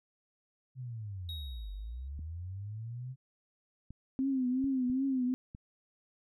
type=linear two-way sweep; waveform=sine; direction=down then up; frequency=132.1 to 46.97 to 132.1 Hz; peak=-38 dBFS; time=0.75-3.16 s; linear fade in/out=50 ms; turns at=1.72 s
type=tone with exponential decay; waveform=triangle; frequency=3783 Hz; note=A#7; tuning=25 cents sharp; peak=-38 dBFS; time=1.29-2.08 s; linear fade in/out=1 ms; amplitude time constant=170 ms
type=clicks; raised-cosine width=5 ms; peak=-34 dBFS; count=5; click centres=2.192 / 3.906 / 4.642 / 4.899 / 5.549 s
type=tone with vibrato; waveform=sine; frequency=260.4 Hz; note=C4; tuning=8 cents flat; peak=-28 dBFS; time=4.19-5.34 s; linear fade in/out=0 ms; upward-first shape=triangle; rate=2.6 Hz; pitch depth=100 cents each way
effects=none